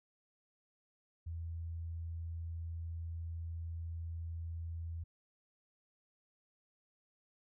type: tone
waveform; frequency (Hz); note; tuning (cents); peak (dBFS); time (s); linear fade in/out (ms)
sine; 83.1; E2; +15; -39; 1.26-5.04; 10
effects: none